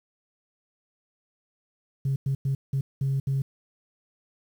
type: tone bursts at uneven times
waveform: sine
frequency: 136 Hz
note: C#3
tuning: 33 cents flat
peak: -21 dBFS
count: 6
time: 2.05-2.16 / 2.26-2.35 / 2.45-2.55 / 2.73-2.81 / 3.01-3.2 / 3.27-3.42 s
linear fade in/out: 5 ms
effects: tanh soft clip ceiling -20 dBFS + 9-bit